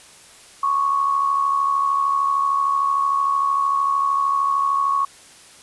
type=tone with amplitude modulation; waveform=sine; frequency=1108.7 Hz; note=C#6; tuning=in tune; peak=-14 dBFS; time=0.63-5.05 s; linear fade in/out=5 ms; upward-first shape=sine; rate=73.2 Hz; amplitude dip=55%; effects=white hiss -46 dBFS RMS until 5.62 s + resampled to 24000 Hz